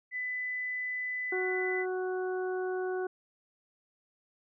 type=tone; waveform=sine; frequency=2000 Hz; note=B6; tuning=21 cents sharp; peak=-32 dBFS; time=0.11-1.86 s; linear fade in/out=50 ms
type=harmonic tone; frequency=370 Hz; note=F#4; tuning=in tune; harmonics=1 / 2 / 3 / 4; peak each=-31 / -40 / -48 / -42 dBFS; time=1.32-3.07 s; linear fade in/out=5 ms
effects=none